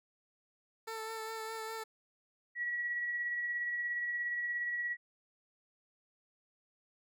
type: tone with vibrato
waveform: 15% pulse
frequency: 444 Hz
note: A4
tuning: 16 cents sharp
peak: -33 dBFS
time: 0.87-1.84 s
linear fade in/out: 10 ms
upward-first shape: sine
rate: 4.9 Hz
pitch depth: 19 cents each way
type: tone with tremolo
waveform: sine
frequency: 1926 Hz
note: B6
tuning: 44 cents flat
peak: -32 dBFS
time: 2.55-4.97 s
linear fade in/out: 50 ms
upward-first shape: sine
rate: 17 Hz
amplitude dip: 30%
effects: none